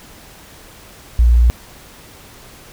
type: tone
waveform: sine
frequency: 59 Hz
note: A#1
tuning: 22 cents sharp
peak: -7 dBFS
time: 1.19-1.5 s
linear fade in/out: 0 ms
effects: pink hiss -41 dBFS RMS until 2.72 s